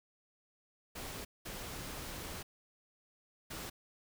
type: noise bursts at uneven times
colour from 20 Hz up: pink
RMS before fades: -44 dBFS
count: 3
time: 0.95-1.25 / 1.45-2.43 / 3.5-3.7 s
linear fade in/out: 10 ms
effects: none